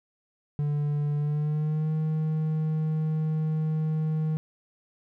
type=tone with pitch glide; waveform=triangle; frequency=146.83 to 156.46 Hz; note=D3 to D#3; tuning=0 to +10 cents; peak=-22 dBFS; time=0.59-4.37 s; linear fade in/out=0 ms; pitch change=+110 cents; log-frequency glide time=1.17-1.92 s; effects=none